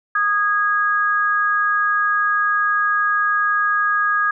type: tone pair together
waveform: sine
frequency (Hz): 1236.3 / 1650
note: D#6 / G#6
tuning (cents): -11 / -12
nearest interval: perfect fourth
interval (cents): 499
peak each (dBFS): -18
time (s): 0.15-4.31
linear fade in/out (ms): 5
effects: none